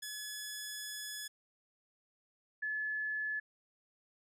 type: tone pair in turn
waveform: 10% pulse / sine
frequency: 1704 / 1719.8 Hz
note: G#6 / A6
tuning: +44 / -40 cents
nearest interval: unison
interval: 16 cents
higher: second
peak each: -32 / -34 dBFS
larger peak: first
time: 0.02-1.28 / 2.62-3.4 s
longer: first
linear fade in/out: 10 ms
effects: none